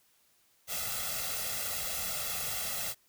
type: noise with comb filter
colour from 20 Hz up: white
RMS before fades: -35 dBFS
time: 0.67-2.95 s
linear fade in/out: 50 ms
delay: 1.5 ms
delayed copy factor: +0.9
effects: white hiss -68 dBFS RMS until 3.08 s